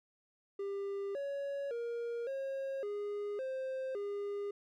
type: tone with pitch steps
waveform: triangle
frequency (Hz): 397.9 / 560 / 470.4 / 541 / 411.4 / 525 / 406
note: G4 / C#5 / A#4 / C#5 / G#4 / C5 / G#4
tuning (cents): +26 / +18 / +16 / -42 / -16 / +6 / -39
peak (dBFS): -34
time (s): 0.59-4.51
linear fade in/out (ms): 5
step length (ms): 560
effects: none